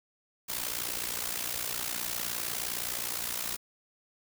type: noise with amplitude modulation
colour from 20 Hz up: white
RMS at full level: -31 dBFS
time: 0.48-3.57 s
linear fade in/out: 20 ms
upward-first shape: sine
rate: 59.5 Hz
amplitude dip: 75%
effects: none